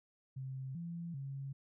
sine tone with pitch steps, 132.3 / 169.8 / 137 Hz, C3 / F3 / C#3, +20 / -48 / -20 cents, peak -40 dBFS, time 0.36-1.53 s, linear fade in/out 10 ms, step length 390 ms, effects none

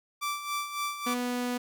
sawtooth tone with tremolo, 1168 Hz, D6, 10 cents flat, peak -25 dBFS, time 0.21-1.15 s, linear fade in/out 20 ms, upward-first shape sine, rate 3.6 Hz, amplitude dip 65%
sawtooth tone, 246 Hz, B3, 7 cents flat, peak -25 dBFS, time 1.06-1.58 s, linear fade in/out 10 ms
effects none

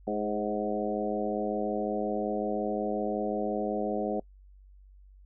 harmonic tone with a mistuned harmonic, 105.5 Hz, G#2, 28 cents sharp, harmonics 2 / 3 / 4 / 5 / 6 / 7, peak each -34 / -36 / -34 / -35 / -36 / -36 dBFS, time 0.07-4.2 s, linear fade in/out 5 ms, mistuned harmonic 4, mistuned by -32 cents, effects noise-tail reverb RT60 0.1 s tail -25 dB re dry + added 48 Hz sine -51 dBFS peak until 5.25 s

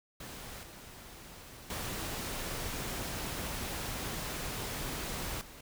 pink noise with level steps, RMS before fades -45 / -50 / -38 / -51 dBFS, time 0.2-5.61 s, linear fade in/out 5 ms, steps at 0.63 / 1.7 / 5.41 s, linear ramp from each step 2 ms, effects none

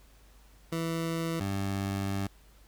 20% pulse tone pair in turn, 164.81 / 98.21 Hz, E3 / G2, 0 / +4 cents, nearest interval major sixth, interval 896 cents, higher first, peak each -25 dBFS, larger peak neither, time 0.72-1.4 / 1.4-2.27 s, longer second, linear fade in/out 5 ms, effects added 50 Hz sine -56 dBFS peak until 2.67 s + pink hiss -62 dBFS RMS until 2.67 s

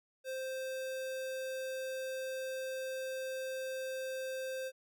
square tone, 523.3 Hz, C5, in tune, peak -38 dBFS, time 0.24-4.72 s, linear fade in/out 50 ms, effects none

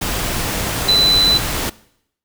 sine tone in noise, 4002 Hz, B7, 22 cents sharp, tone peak -10 dBFS, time 0.88-1.38 s, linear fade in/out 10 ms, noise pink, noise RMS -21 dBFS, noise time 0.01-1.7 s, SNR +8 dB, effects noise-tail reverb RT60 0.7 s tail -20 dB re dry

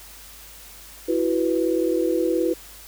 sine chord, E suspended second, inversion none, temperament equal with one note detuned, 331 / 370 / 493.9 Hz, E4 / F#4 / B4, +7 / 0 / 0 cents, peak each -22 / -24 / -24 dBFS, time 1.08-2.54 s, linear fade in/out 10 ms, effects added 50 Hz sine -49 dBFS peak until 2.87 s + white hiss -44 dBFS RMS until 2.87 s

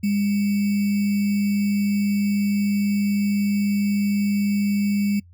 sine tone with sample-and-hold, 203.1 Hz, G#3, 38 cents flat, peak -18 dBFS, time 0.03-5.2 s, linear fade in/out 10 ms, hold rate 2450 Hz, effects noise-tail reverb RT60 0.1 s tail -24 dB re dry + added 87 Hz sine -46 dBFS peak until 5.33 s

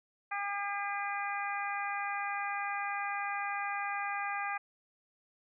harmonic tone, 403.3 Hz, G4, 49 cents sharp, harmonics 2 / 3 / 4 / 5 / 6, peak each -37 / -39 / -40 / -41 / -42 dBFS, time 0.31-4.58 s, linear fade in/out 10 ms, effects none

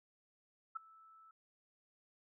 sine tone with ADSR envelope, 1314 Hz, E6, 6 cents flat, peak -36 dBFS, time 0.75-1.31 s, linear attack 14 ms, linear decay 10 ms, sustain -23 dB, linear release 3 ms, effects none

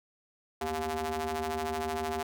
sawtooth ring-modulated tone, 155.56 Hz, D#3, in tune, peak -24 dBFS, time 0.61-2.23 s, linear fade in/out 5 ms, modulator 551 Hz, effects none

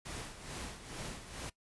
pink noise with tremolo, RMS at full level -42 dBFS, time 0.05-1.5 s, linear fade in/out 10 ms, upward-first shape sine, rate 2.3 Hz, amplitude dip 65%, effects noise-tail reverb RT60 0.1 s tail -19 dB re dry + resampled to 24000 Hz

